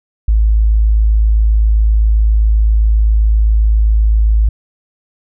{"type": "tone", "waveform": "sine", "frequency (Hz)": 53.8, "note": "A1", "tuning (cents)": -38, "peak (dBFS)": -7, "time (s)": [0.28, 4.49], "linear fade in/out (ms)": 5, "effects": []}